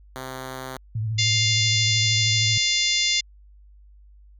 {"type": "tone", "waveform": "5% pulse", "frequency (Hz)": 130.4, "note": "C3", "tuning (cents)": -5, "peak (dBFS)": -21, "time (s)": [0.16, 0.77], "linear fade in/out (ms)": 0}
{"type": "tone with vibrato", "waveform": "sine", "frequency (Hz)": 109.9, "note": "A2", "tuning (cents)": -2, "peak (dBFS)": -23, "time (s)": [0.95, 2.58], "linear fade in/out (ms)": 5, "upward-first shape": "sine", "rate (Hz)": 13, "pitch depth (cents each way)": 64}
{"type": "harmonic tone", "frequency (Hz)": 700, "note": "F5", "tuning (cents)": 4, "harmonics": [3, 4, 5, 6, 7, 8, 9, 10], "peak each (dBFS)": [-26, -29, -24, -29, -26, -32, -31, -31], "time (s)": [1.18, 3.21], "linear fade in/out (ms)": 10}
{"effects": ["added 50 Hz sine -47 dBFS peak until 4.39 s"]}